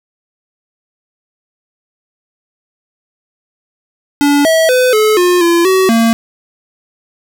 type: tone with pitch steps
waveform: square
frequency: 287 / 647 / 505 / 430.3 / 356.7 / 340.9 / 377.4 / 228.4 Hz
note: D4 / E5 / B4 / A4 / F4 / F4 / F#4 / A#3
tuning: -40 / -32 / +39 / -39 / +37 / -42 / +34 / -35 cents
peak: -8 dBFS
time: 4.21-6.13 s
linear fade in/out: 0 ms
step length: 240 ms
effects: none

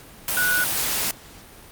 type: tone in noise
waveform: sine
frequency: 1471 Hz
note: F#6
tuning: 11 cents flat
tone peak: -19 dBFS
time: 0.37-0.64 s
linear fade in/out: 2 ms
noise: white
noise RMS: -24 dBFS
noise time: 0.28-1.11 s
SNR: +2 dB
effects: pink hiss -45 dBFS RMS until 1.71 s + Opus 48 kbps

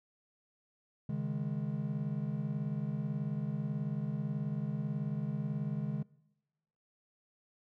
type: chord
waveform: triangle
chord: C# suspended second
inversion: none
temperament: equal with one note detuned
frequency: 137.24 / 155.56 / 207.7 Hz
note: C#3 / D#3 / G#3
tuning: -17 / 0 / 0 cents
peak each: -35 / -35 / -36 dBFS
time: 1.09-6.03 s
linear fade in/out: 5 ms
effects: noise-tail reverb RT60 1.0 s tail -23 dB re dry

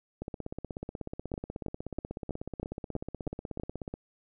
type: two click trains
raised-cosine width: 2 ms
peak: -20 / -23 dBFS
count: 8 / 62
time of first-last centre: 1.34-3.598 / 0.22-3.94 s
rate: 3.1 / 16.4 Hz
effects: none

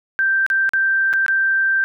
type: tone with dropouts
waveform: sine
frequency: 1568 Hz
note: G6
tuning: in tune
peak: -14 dBFS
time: 0.19-1.84 s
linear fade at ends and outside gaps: 0 ms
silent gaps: 0.464-0.501 / 0.692-0.735 / 1.13-1.136 / 1.263-1.282 s
effects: none

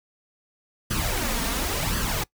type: noise with flanger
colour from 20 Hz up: pink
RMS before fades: -26 dBFS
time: 0.9-2.24 s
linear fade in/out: 10 ms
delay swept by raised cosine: 0.64 to 4.44 ms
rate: 0.93 Hz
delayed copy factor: +0.65
effects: noise-tail reverb RT60 0.1 s tail -22 dB re dry

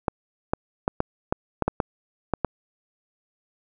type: clicks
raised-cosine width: 1 ms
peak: -7 dBFS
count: 10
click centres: 0.082 / 0.535 / 0.879 / 1.004 / 1.325 / 1.623 / 1.68 / 1.802 / 2.337 / 2.447 s
effects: none

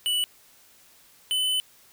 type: tone pair in turn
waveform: square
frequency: 2961 / 3018 Hz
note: F#7 / F#7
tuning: +1 / +34 cents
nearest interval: unison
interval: 33 cents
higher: second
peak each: -23 dBFS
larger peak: neither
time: 0.06-0.24 / 1.31-1.6 s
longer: second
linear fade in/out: 0 ms
effects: white hiss -56 dBFS RMS until 1.92 s

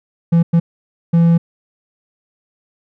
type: tone bursts at uneven times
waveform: triangle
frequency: 168.1 Hz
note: E3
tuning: 34 cents sharp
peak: -6 dBFS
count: 3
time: 0.32-0.43 / 0.53-0.6 / 1.13-1.38 s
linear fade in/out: 10 ms
effects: none

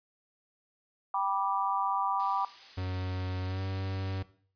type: chord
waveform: sine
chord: G major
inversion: none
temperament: just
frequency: 784 / 980 / 1176 Hz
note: G5 / B5 / D6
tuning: 0 / -14 / +2 cents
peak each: -32 dBFS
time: 1.14-2.45 s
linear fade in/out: 2 ms
type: noise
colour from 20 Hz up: blue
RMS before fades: -44 dBFS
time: 2.19-4.19 s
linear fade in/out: 10 ms
type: tone with pitch glide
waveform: 45% pulse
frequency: 92.5 to 95.38 Hz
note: F#2 to G2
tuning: 0 to -47 cents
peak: -32 dBFS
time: 2.77-4.23 s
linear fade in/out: 10 ms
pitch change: +53 cents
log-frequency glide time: 3.45-3.6 s
effects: noise-tail reverb RT60 0.5 s tail -17 dB re dry + resampled to 11025 Hz

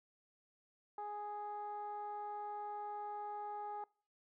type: tone with low-pass filter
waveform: 15% pulse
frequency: 415.3 Hz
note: G#4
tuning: in tune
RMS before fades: -44 dBFS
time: 0.98-3.84 s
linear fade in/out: 2 ms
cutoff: 930 Hz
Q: 5.4
effects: noise-tail reverb RT60 0.4 s tail -24 dB re dry

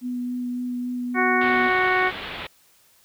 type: tone with vibrato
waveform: sine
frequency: 246.9 Hz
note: B3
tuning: in tune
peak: -25 dBFS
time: 0.01-1.71 s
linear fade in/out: 50 ms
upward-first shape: sine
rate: 3.6 Hz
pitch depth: 10 cents each way
type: harmonic tone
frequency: 369.8 Hz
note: F#4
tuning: 1 cent flat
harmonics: 1 / 2 / 3 / 4 / 5 / 6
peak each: -25 / -25 / -25 / -25 / -25 / -25 dBFS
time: 1.14-2.12 s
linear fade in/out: 50 ms
type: low-pass noise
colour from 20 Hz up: white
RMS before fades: -34 dBFS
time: 1.41-2.47 s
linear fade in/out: 5 ms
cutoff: 3700 Hz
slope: 48 dB/octave
effects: white hiss -58 dBFS RMS until 3.04 s

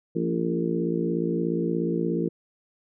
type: harmonic tone with a mistuned harmonic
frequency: 56.9 Hz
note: A#1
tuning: 41 cents flat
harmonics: 3 / 4 / 5 / 6 / 7 / 8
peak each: -28 / -31 / -33 / -28 / -34 / -31 dBFS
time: 0.15-2.29 s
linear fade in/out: 10 ms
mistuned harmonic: 5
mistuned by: -23 cents
effects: none

